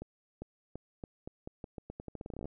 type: accelerating click train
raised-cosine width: 2 ms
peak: -28 dBFS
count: 22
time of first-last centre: 0.02-2.456 s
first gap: 400 ms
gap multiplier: 0.84
effects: none